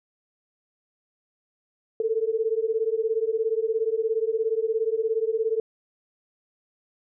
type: beating tone pair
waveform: sine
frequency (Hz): 437.7 / 454.7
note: A4 / A#4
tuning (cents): -9 / -43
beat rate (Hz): 17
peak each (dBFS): -25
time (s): 2-5.6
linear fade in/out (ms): 2
effects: none